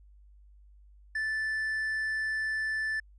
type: tone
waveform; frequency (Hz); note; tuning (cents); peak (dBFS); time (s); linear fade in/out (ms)
triangle; 1756; A6; -4; -27; 1.15-3; 5
effects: added 50 Hz sine -53 dBFS peak until 3.18 s + resampled to 22050 Hz